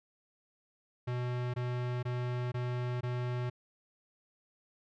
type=tone bursts; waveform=square; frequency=123.47 Hz; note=B2; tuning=in tune; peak=-33 dBFS; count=5; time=1.07-3.5 s; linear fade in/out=10 ms; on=470 ms; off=20 ms; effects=low-pass 3000 Hz 12 dB/octave